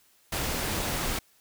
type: noise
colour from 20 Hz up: pink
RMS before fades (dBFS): -30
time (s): 0.32-1.19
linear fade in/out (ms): 5
effects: white hiss -63 dBFS RMS until 1.4 s